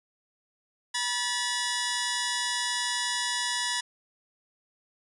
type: tone pair together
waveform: 10% pulse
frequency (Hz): 971 / 1730.1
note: B5 / A6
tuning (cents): -30 / -30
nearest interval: minor seventh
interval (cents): 1000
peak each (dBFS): -21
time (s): 0.94-3.81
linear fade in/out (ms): 10
effects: resampled to 24000 Hz